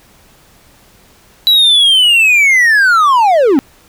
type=linear sweep; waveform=triangle; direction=down; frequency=3951 to 246.9 Hz; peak=-4 dBFS; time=1.47-3.59 s; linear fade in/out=0 ms; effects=pink hiss -46 dBFS RMS until 3.88 s